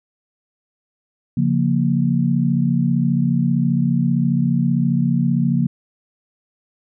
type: chord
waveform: sine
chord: Bb minor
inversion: first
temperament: just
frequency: 139.85 / 174.81 / 233.1 Hz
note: Db3 / F3 / Bb3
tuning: +16 / +2 / 0 cents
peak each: -19 dBFS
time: 1.37-5.67 s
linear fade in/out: 5 ms
effects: none